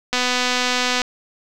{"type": "click train", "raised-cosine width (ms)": 0.2, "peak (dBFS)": -3, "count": 222, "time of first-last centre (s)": [0.13, 1.018], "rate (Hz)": 249, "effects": []}